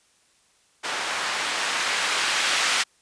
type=noise with low-pass filter sweep; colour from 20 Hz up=violet; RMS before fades=-25 dBFS; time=0.83-2.84 s; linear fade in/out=20 ms; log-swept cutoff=1200 to 2100 Hz; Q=0.75; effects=white hiss -62 dBFS RMS until 3.01 s + resampled to 22050 Hz